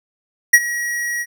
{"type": "tone with ADSR envelope", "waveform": "square", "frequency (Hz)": 1908, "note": "A#6", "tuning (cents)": 40, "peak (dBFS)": -4, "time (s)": [0.53, 1.26], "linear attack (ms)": 9, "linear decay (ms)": 49, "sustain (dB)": -17, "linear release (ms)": 48, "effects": []}